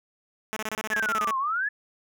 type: tone bursts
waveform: 5% pulse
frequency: 216.8 Hz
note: A3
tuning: 25 cents flat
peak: -18 dBFS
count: 13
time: 0.53-1.308 s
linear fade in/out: 0 ms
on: 34 ms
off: 28 ms
type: exponential two-way sweep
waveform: sine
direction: down then up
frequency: 1753 to 1035 to 1753 Hz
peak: -24 dBFS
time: 0.91-1.69 s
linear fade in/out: 10 ms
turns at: 1.38 s
effects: none